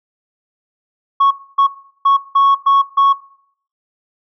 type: tone bursts at uneven times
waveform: sine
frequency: 1106 Hz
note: C#6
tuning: 4 cents flat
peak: -6 dBFS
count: 6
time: 1.2-1.31 / 1.58-1.67 / 2.05-2.17 / 2.35-2.55 / 2.66-2.82 / 2.97-3.13 s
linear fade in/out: 10 ms
effects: noise-tail reverb RT60 0.6 s tail -18 dB re dry + tanh soft clip ceiling -6 dBFS